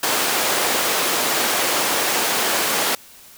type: high-pass noise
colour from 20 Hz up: pink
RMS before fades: -20 dBFS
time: 0.03-2.95 s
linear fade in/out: 2 ms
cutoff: 410 Hz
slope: 12 dB/octave
effects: white hiss -45 dBFS RMS until 3.37 s